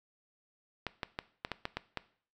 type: clicks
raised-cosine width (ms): 0.3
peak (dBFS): -18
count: 8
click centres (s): 0.867 / 1.032 / 1.189 / 1.449 / 1.517 / 1.654 / 1.77 / 1.973
effects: noise-tail reverb RT60 0.5 s tail -18 dB re dry